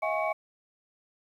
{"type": "tone cluster", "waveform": "sine", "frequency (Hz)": [641, 715, 826, 1101, 2263], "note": ["E5", "F5", "G#5", "C#6", "C#7"], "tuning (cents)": [-49, 41, -10, -12, 35], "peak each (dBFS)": [-29, -34, -34, -33, -34], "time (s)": [0.02, 0.33], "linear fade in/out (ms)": 10, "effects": ["tanh soft clip ceiling -17 dBFS", "10-bit"]}